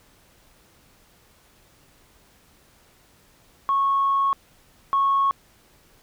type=tone pair in turn; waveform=sine; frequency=1100 / 1100 Hz; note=C#6 / C#6; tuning=-14 / -14 cents; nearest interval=unison; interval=0 cents; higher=neither; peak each=-17 / -16 dBFS; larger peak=second; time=3.69-4.33 / 4.93-5.31 s; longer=first; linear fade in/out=0 ms; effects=tanh soft clip ceiling -13 dBFS + pink hiss -57 dBFS RMS until 6.02 s